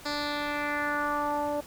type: tone with low-pass filter sweep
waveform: 10% pulse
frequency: 293 Hz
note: D4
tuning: 4 cents flat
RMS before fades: -30 dBFS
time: 0.05-1.61 s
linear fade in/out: 10 ms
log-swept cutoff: 5300 to 640 Hz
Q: 2.7
effects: pink hiss -48 dBFS RMS until 1.66 s